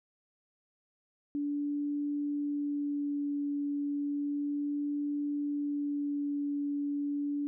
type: tone with vibrato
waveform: sine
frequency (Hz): 288.7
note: D4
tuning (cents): -30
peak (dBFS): -30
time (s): 1.35-7.47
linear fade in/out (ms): 0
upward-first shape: sine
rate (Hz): 0.33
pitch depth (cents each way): 10
effects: none